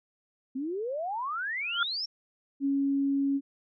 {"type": "exponential sweep", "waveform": "sine", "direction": "up", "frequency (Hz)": [252, 5588], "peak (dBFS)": -30, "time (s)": [0.55, 2.06], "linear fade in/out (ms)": 10}
{"type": "tone with exponential growth", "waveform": "sine", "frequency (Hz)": 1395, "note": "F6", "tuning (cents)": -2, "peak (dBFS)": -21, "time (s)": [1.62, 1.83], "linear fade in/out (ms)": 2, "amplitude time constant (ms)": 45}
{"type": "tone", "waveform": "sine", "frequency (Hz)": 277.2, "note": "C#4", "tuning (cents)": 0, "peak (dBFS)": -24, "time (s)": [2.6, 3.41], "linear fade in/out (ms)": 50}
{"effects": []}